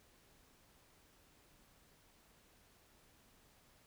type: silence
effects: pink hiss -68 dBFS RMS until 3.86 s